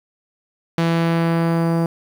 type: tone with low-pass filter sweep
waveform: sawtooth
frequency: 166.6 Hz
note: E3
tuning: 19 cents sharp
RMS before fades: -18 dBFS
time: 0.78-1.86 s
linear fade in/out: 2 ms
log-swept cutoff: 4400 to 950 Hz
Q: 0.75
effects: 7-bit